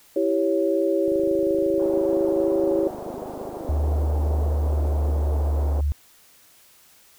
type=chord; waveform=sine; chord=C# diminished; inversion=first; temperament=equal; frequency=329.6 / 392 / 554.4 Hz; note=E4 / G4 / C#5; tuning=0 / 0 / 0 cents; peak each=-23 dBFS; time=0.16-2.88 s; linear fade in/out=5 ms
type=click train; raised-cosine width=2 ms; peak=-25 dBFS; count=107; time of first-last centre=1.08-5.205 s; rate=25.7 Hz
type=band-pass noise; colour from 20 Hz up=white; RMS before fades=-34 dBFS; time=1.79-5.81 s; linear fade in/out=5 ms; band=250 to 710 Hz; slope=24 dB/octave
type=tone with pitch glide; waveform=sine; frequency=74.8 to 72.54 Hz; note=D2 to D2; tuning=+32 to -21 cents; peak=-19 dBFS; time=3.69-5.92 s; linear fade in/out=0 ms; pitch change=-53 cents; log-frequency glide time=4.45-5.76 s
effects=white hiss -54 dBFS RMS until 7.18 s